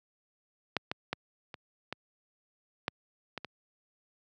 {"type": "clicks", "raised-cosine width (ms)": 0.3, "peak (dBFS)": [-12, -16, -15, -25, -19, -13, -21, -23], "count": 8, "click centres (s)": [0.767, 0.915, 1.13, 1.542, 1.926, 2.881, 3.377, 3.447], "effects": ["high-pass 100 Hz 12 dB/octave"]}